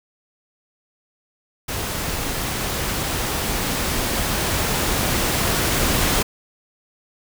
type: noise with level ramp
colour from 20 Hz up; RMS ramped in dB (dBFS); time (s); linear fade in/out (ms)
pink; -26 to -19; 1.68-6.23; 10
effects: none